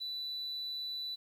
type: tone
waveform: sine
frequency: 3974 Hz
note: B7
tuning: 10 cents sharp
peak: -35 dBFS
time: 0-1.16 s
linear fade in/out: 20 ms
effects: tanh soft clip ceiling -34 dBFS + 11-bit